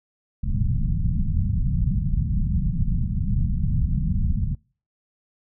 pink low-pass noise, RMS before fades -22 dBFS, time 0.43-4.55 s, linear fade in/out 10 ms, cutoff 200 Hz, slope 48 dB/octave, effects noise-tail reverb RT60 0.4 s tail -25 dB re dry

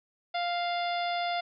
harmonic tone with a mistuned harmonic, 698.5 Hz, F5, in tune, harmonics 1 / 2 / 3 / 4 / 5 / 6 / 7, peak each -29 / -39 / -38 / -44 / -39 / -47 / -45 dBFS, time 0.34-1.41 s, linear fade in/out 10 ms, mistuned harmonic 6, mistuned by +27 cents, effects none

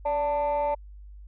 sine tone pair together, 580 / 887.5 Hz, D5 / A5, -22 / +15 cents, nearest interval perfect fifth, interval 737 cents, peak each -24 dBFS, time 0.05-0.75 s, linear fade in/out 10 ms, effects tanh soft clip ceiling -20 dBFS + added 50 Hz sine -42 dBFS peak until 1.27 s

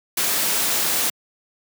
white noise, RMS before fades -21 dBFS, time 0.17-1.1 s, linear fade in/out 5 ms, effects high-pass 150 Hz 12 dB/octave

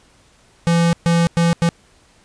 square tone bursts at uneven times, 169.1 Hz, E3, 44 cents sharp, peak -13 dBFS, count 4, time 0.67-0.93 / 1.06-1.27 / 1.37-1.53 / 1.62-1.69 s, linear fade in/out 0 ms, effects pink hiss -53 dBFS RMS until 2.24 s + resampled to 22050 Hz

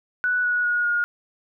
sine tone with pitch steps, 1480 / 1463 / 1446.2 / 1429.6 Hz, F#6 / F#6 / F#6 / F6, 0 / -20 / -40 / +40 cents, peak -19 dBFS, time 0.24-1.04 s, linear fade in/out 0 ms, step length 200 ms, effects none

